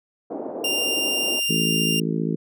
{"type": "band-pass noise", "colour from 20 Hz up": "pink", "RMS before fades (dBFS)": -31, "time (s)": [0.3, 1.4], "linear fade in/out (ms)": 10, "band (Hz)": [290, 670], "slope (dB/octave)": 24}
{"type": "tone", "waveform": "sawtooth", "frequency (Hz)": 2794, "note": "F7", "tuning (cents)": 0, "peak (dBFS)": -18, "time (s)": [0.64, 2], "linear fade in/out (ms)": 5}
{"type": "harmonic tone", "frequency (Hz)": 55, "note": "A1", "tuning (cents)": 0, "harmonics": [3, 4, 5, 6, 7, 8], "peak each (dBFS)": [-25, -27, -29, -31, -32, -33], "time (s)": [1.49, 2.36], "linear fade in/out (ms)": 10}
{"effects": []}